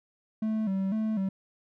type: tone with vibrato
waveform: triangle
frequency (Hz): 204.9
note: G#3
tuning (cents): -23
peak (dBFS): -24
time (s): 0.42-1.29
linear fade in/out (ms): 5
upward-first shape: square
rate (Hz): 2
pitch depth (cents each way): 110
effects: none